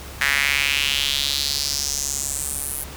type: tone with high-pass filter sweep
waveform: sawtooth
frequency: 140.6 Hz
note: C#3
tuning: 25 cents sharp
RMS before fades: -23 dBFS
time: 0.21-2.84 s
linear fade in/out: 5 ms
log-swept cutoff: 1800 to 11000 Hz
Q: 3.4
effects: added 68 Hz sine -38 dBFS peak until 2.96 s + pink hiss -38 dBFS RMS until 2.96 s